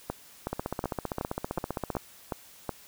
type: two click trains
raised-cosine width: 1 ms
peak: -16 / -16 dBFS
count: 23 / 8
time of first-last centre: 0.53-1.968 / 0.1-2.693 s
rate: 15.3 / 2.7 Hz
effects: white hiss -53 dBFS RMS until 2.87 s